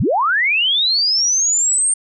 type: linear sweep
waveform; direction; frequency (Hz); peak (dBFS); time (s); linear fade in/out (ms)
sine; up; 66.6 to 8800; -13; 0-1.94; 5
effects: none